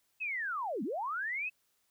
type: linear two-way sweep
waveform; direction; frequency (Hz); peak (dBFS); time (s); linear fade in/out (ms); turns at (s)
sine; down then up; 2637 to 188.2 to 2637; -33; 0.2-1.5; 20; 0.83
effects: white hiss -75 dBFS RMS until 1.9 s